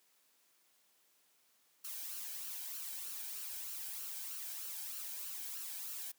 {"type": "noise with flanger", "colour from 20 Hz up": "blue", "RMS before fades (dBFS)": -44, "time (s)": [1.84, 6.12], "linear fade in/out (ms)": 10, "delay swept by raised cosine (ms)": [0.69, 1.3], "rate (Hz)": 3.2, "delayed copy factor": 0.5, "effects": ["white hiss -72 dBFS RMS until 6.18 s", "high-pass 200 Hz 12 dB/octave"]}